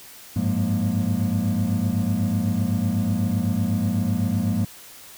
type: tone cluster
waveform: triangle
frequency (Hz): 98.7 / 106.7 / 179.5 / 208.7 / 236.6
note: G2 / G#2 / F3 / G#3 / A#3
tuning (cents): +12 / +47 / +48 / +9 / +26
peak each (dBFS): -24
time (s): 0.36-4.65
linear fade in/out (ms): 5
effects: tanh soft clip ceiling -10 dBFS + white hiss -44 dBFS RMS until 5.17 s